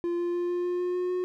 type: tone with pitch steps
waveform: triangle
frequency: 345.8 / 348.2 / 350.6 / 353.1 / 355.5 / 358 / 360.5 / 363 Hz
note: F4 / F4 / F4 / F4 / F4 / F4 / F#4 / F#4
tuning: -17 / -5 / +7 / +19 / +31 / +43 / -45 / -33 cents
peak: -24 dBFS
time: 0.04-1.24 s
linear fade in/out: 0 ms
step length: 150 ms
effects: none